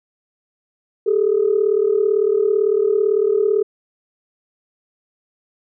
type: tone pair together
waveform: sine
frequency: 398.1 / 436 Hz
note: G4 / A4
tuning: +27 / -16 cents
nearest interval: major second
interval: 157 cents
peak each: -16 dBFS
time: 1.06-3.63 s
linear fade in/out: 10 ms
effects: tanh soft clip ceiling -6 dBFS